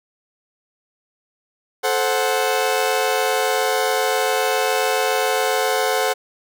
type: chord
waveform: sawtooth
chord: F# diminished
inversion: first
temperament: equal with one note detuned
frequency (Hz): 436 / 523.3 / 740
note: A4 / C5 / F#5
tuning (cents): -16 / 0 / 0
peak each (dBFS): -18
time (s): 1.83-6.14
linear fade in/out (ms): 20
effects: none